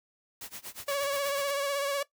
white noise with tremolo, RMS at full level -40 dBFS, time 0.41-1.51 s, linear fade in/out 2 ms, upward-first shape sine, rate 8.4 Hz, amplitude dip 95%
sawtooth tone with vibrato, 562 Hz, C#5, 24 cents sharp, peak -24 dBFS, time 0.88-2.03 s, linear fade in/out 5 ms, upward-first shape sine, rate 16 Hz, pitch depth 36 cents each way
effects noise-tail reverb RT60 0.1 s tail -17 dB re dry

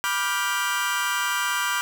30% pulse chord, G dominant seventh, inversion first, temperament just, 980 / 1176 / 1411.2 / 1568 Hz, B5 / D6 / F6 / G6, -14 / +2 / +18 / 0 cents, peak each -26 dBFS, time 0.04-1.81 s, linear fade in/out 0 ms, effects none

